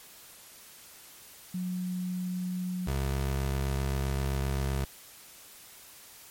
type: tone pair in turn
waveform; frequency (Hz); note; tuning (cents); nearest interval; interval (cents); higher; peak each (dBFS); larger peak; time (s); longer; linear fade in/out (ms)
sine / 25% pulse; 181.7 / 67.69; F#3 / C#2; -31 / -41; octave + perfect fourth; 1710; first; -30 / -24; second; 1.54-2.87 / 2.87-4.85; second; 5
effects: white hiss -51 dBFS RMS until 6.3 s + MP3 64 kbps